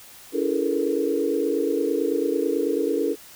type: tone cluster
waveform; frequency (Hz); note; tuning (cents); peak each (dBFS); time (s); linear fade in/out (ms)
sine; 286.2 / 335.1 / 415.5 / 444.9 / 473.8; D4 / E4 / G#4 / A4 / A#4; -45 / +29 / +1 / +19 / +28; -27; 0.32-3.16; 50
effects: white hiss -46 dBFS RMS until 3.35 s